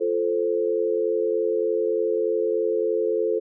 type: chord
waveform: sine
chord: F major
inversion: none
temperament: equal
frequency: 349.2 / 440 / 523.3 Hz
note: F4 / A4 / C5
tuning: 0 / 0 / 0 cents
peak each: -27 / -22 / -27 dBFS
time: 0-3.4 s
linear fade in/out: 20 ms
effects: none